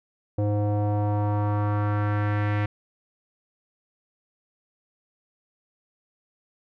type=tone with low-pass filter sweep; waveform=square; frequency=103.83 Hz; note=G#2; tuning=in tune; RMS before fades=-24 dBFS; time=0.38-2.66 s; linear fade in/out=5 ms; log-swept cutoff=540 to 2100 Hz; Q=2.2; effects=none